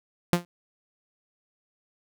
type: tone with exponential decay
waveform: sawtooth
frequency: 174.61 Hz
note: F3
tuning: in tune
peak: -11 dBFS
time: 0.33-0.45 s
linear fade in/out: 0 ms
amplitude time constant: 26 ms
effects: none